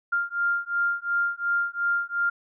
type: beating tone pair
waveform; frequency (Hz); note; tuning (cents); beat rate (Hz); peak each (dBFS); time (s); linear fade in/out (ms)
sine; 1396.9 / 1399.7; F6 / F6; 0 / +3; 2.8; -26; 0.12-2.3; 10
effects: none